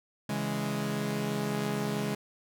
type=chord; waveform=sawtooth; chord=C# minor; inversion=none; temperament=equal; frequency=138.59 / 164.81 / 207.7 Hz; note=C#3 / E3 / G#3; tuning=0 / 0 / 0 cents; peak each=-31 / -33 / -28 dBFS; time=0.29-2.15 s; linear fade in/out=5 ms; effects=none